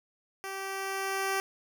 10% pulse tone with level ramp, 388 Hz, G4, 18 cents flat, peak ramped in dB -28 to -19 dBFS, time 0.44-1.4 s, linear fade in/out 0 ms, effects none

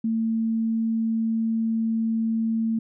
sine tone, 224.9 Hz, A3, 38 cents sharp, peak -21 dBFS, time 0.04-2.79 s, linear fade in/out 5 ms, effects none

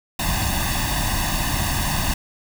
pink noise with comb filter, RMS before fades -22 dBFS, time 0.19-2.14 s, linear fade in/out 5 ms, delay 1.1 ms, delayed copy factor +0.95, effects none

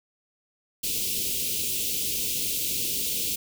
white band-stop noise, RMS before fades -28 dBFS, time 0.83-3.36 s, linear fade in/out 10 ms, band 500 to 2500 Hz, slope 48 dB/octave, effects none

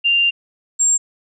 sine tone pair in turn, 2788 / 7443 Hz, F7 / A#8, -4 / -4 cents, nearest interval octave + perfect fourth, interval 1700 cents, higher second, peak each -12 dBFS, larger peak neither, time 0.04-0.31 / 0.79-0.98 s, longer first, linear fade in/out 20 ms, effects none

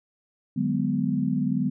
sine chord, G# half-diminished seventh, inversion second, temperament just, 149.51 / 186.89 / 207.7 / 249.2 Hz, D3 / F#3 / G#3 / B3, +31 / +18 / 0 / +16 cents, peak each -29 / -28 / -28 / -26 dBFS, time 0.56-1.7 s, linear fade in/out 10 ms, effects none

